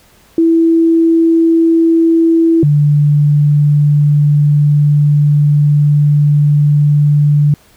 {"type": "tone pair in turn", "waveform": "sine", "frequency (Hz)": [329.6, 146.82], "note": ["E4", "D3"], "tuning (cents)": [0, 0], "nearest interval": "octave + major second", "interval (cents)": 1400, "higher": "first", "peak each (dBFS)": -6, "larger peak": "neither", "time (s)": [[0.38, 2.63], [2.63, 7.54]], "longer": "second", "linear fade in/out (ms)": 2, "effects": ["pink hiss -47 dBFS RMS until 7.76 s"]}